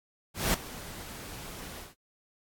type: noise with ADSR envelope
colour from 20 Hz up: pink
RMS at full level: -25 dBFS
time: 0.34-1.95 s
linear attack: 200 ms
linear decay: 6 ms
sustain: -18 dB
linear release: 160 ms
effects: AAC 64 kbps